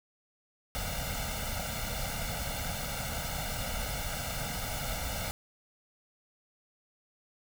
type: noise with comb filter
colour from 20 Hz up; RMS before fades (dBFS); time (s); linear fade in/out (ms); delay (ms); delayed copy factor
pink; -35; 0.75-5.31; 0; 1.4; +1
effects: none